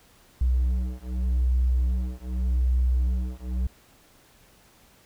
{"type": "beating tone pair", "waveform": "triangle", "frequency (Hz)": [62, 62.84], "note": ["B1", "B1"], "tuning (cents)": [7, 31], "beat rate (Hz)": 0.84, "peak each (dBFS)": -21, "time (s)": [0.41, 3.67], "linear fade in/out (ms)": 5, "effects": ["tanh soft clip ceiling -16 dBFS", "pink hiss -57 dBFS RMS until 5.05 s"]}